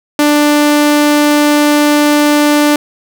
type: tone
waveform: sawtooth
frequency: 295.1 Hz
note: D4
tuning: 8 cents sharp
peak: -3 dBFS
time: 0.19-2.76 s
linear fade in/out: 2 ms
effects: none